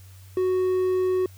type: tone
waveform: triangle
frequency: 370 Hz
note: F#4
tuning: in tune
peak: -18 dBFS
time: 0.37-1.26 s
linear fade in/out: 2 ms
effects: added 94 Hz sine -44 dBFS peak until 1.37 s + white hiss -55 dBFS RMS until 1.37 s